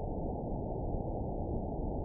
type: low-pass noise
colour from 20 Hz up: pink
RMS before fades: -36 dBFS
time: 0-2.04 s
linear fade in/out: 0 ms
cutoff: 850 Hz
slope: 96 dB/octave
effects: none